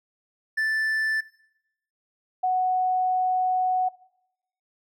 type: tone pair in turn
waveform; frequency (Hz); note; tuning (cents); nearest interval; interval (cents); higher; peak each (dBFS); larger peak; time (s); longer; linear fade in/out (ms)
triangle / sine; 1760 / 740; A6 / F#5; 0 / 0; octave + minor third; 1500; first; -20; neither; 0.57-1.21 / 2.43-3.89; second; 10
effects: noise-tail reverb RT60 0.8 s tail -20 dB re dry